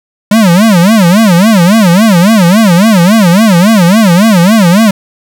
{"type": "tone with vibrato", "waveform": "square", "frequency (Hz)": 196, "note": "G3", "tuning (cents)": 0, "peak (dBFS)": -3, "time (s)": [0.31, 4.91], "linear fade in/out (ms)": 5, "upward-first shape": "sine", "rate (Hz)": 3.6, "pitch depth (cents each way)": 260, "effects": []}